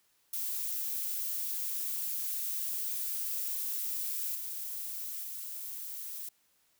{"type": "noise with level steps", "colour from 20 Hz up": "violet", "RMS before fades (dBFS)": [-35, -39, -41], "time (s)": [0.33, 6.29], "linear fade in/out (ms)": 5, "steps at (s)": [4.35, 5.23], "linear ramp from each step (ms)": 5, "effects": ["white hiss -71 dBFS RMS until 6.79 s"]}